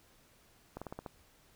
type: slowing click train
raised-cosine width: 1 ms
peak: -27 dBFS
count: 6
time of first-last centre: 0.77-1.062 s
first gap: 46 ms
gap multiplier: 1.12
effects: pink hiss -65 dBFS RMS until 1.55 s

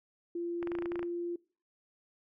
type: tone with pitch glide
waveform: sine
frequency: 343.8 to 346 Hz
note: F4 to F4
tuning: -27 to -16 cents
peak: -33 dBFS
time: 0.35-1.36 s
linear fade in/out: 5 ms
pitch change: +11 cents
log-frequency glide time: 0.86-0.95 s
type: clicks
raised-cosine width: 0.5 ms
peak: -26 dBFS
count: 11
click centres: 0.628 / 0.673 / 0.718 / 0.752 / 0.787 / 0.823 / 0.858 / 0.919 / 0.957 / 0.993 / 1.029 s
effects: noise-tail reverb RT60 0.4 s tail -23 dB re dry

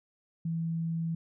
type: tone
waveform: sine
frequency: 164.81 Hz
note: E3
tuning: in tune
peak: -29 dBFS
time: 0.45-1.15 s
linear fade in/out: 5 ms
effects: none

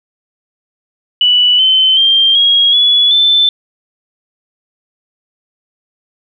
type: tone with pitch steps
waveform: sine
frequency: 2960 / 3066 / 3176 / 3290 / 3408 / 3530 Hz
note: F#7 / G7 / G7 / G#7 / G#7 / A7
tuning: 0 / -39 / +22 / -17 / +44 / +5 cents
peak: -6 dBFS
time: 1.21-3.49 s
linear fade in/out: 2 ms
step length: 380 ms
effects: none

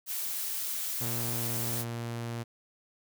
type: noise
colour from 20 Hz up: blue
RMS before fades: -34 dBFS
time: 0.06-1.85 s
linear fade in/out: 50 ms
type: tone with pitch glide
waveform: sawtooth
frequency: 118.9 to 117.4 Hz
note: A#2 to A#2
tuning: +35 to +13 cents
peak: -30 dBFS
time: 1-2.44 s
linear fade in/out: 20 ms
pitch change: -22 cents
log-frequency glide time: 1.18-1.74 s
effects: none

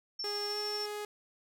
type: tone with tremolo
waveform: sine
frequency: 5410 Hz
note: E8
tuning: 44 cents sharp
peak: -34 dBFS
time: 0.19-0.86 s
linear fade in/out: 5 ms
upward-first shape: sine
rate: 13 Hz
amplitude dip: 25%
type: tone with pitch glide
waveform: sawtooth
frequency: 412.5 to 417.5 Hz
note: G#4 to G#4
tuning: -12 to +9 cents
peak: -33 dBFS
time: 0.24-1.05 s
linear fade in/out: 2 ms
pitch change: +21 cents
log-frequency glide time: 0.48-0.57 s
effects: none

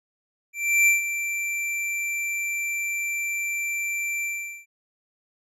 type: tone with ADSR envelope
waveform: square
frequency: 2349 Hz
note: D7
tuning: in tune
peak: -15 dBFS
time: 0.53-4.66 s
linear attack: 340 ms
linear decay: 140 ms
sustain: -11 dB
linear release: 420 ms
effects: low-pass 12000 Hz 12 dB/octave

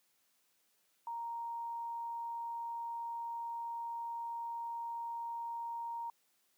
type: tone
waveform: sine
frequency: 932.3 Hz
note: A#5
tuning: in tune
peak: -38 dBFS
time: 1.07-6.1 s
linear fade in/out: 2 ms
effects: white hiss -75 dBFS RMS until 6.57 s + high-pass 150 Hz 12 dB/octave

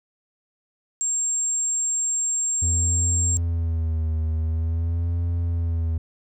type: tone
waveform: sine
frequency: 7459 Hz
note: A#8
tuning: in tune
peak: -21 dBFS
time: 1.01-3.37 s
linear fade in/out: 0 ms
type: tone with vibrato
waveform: triangle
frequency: 82.41 Hz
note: E2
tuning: in tune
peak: -19 dBFS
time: 2.62-5.98 s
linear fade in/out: 5 ms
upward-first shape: sine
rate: 0.47 Hz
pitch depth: 66 cents each way
effects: none

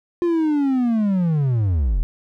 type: linear sweep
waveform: triangle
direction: down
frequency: 352.3 to 34.65 Hz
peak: -14 dBFS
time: 0.22-2.03 s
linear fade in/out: 0 ms
effects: none

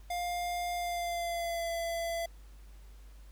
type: tone with pitch glide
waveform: square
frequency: 704 to 673.4 Hz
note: F5 to E5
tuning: +14 to +37 cents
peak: -33 dBFS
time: 0.1-2.26 s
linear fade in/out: 5 ms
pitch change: -77 cents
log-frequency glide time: 0.74-1.7 s
effects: added 50 Hz sine -49 dBFS peak until 3.31 s + pink hiss -64 dBFS RMS until 3.31 s

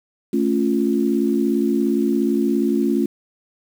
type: chord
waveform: sine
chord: A augmented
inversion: none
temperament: equal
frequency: 220 / 277.2 / 349.2 Hz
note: A3 / C#4 / E#4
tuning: 0 / 0 / 0 cents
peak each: -20 / -20 / -21 dBFS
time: 0.33-3.06 s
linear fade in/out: 5 ms
effects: 7-bit

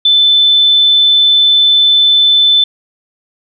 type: tone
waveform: sine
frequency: 3520 Hz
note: A7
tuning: in tune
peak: -5 dBFS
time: 0.05-2.64 s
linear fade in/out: 5 ms
effects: none

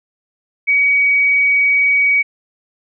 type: tone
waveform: sine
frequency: 2261 Hz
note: C#7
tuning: 34 cents sharp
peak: -10 dBFS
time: 0.67-2.23 s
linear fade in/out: 20 ms
effects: none

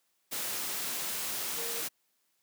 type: tone in noise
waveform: sine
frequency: 466.2 Hz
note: A#4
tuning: in tune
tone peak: -42 dBFS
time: 1.57-1.82 s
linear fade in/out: 20 ms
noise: white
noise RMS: -35 dBFS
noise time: 0.31-1.89 s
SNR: -10 dB
effects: white hiss -75 dBFS RMS until 2.42 s + high-pass 150 Hz 12 dB/octave

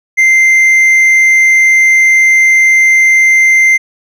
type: tone with hard clipping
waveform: sine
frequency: 2086 Hz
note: C7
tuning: 6 cents flat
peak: -5 dBFS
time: 0.17-3.78 s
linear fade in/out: 20 ms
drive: 3 dB
effects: none

